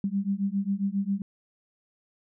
sine beating tone pair, 194.3 / 201.7 Hz, G3 / G3, -15 / +50 cents, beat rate 7.4 Hz, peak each -28 dBFS, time 0.04-1.22 s, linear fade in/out 2 ms, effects none

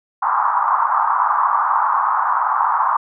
white band-pass noise, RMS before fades -17 dBFS, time 0.22-2.97 s, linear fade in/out 10 ms, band 880 to 1200 Hz, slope 48 dB/octave, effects none

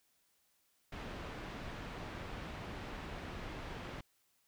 pink low-pass noise, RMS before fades -45 dBFS, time 0.92-4.01 s, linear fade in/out 5 ms, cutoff 2800 Hz, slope 12 dB/octave, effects white hiss -75 dBFS RMS until 4.47 s

